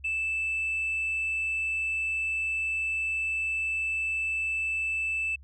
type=tone; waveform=sine; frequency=2637 Hz; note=E7; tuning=in tune; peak=-25 dBFS; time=0.04-5.36 s; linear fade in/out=10 ms; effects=tanh soft clip ceiling -24 dBFS + added 69 Hz sine -47 dBFS peak until 5.43 s